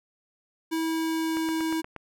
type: tone with pitch glide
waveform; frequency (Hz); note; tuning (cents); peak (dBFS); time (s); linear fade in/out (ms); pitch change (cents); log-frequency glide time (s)
square; 324.1 to 321.9; E4 to E4; -29 to -41; -26; 0.71-1.82; 20; -12; 0.82-1.57
type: click train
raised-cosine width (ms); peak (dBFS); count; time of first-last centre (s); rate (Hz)
0.5; -22; 6; 1.37-1.963; 8.43
effects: none